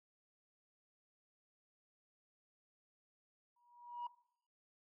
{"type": "tone with exponential growth", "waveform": "sine", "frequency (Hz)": 961, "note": "B5", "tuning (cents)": -48, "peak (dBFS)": -36, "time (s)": [3.56, 4.07], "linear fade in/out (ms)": 5, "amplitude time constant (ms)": 110, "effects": ["noise-tail reverb RT60 0.6 s tail -18 dB re dry", "tanh soft clip ceiling -38 dBFS"]}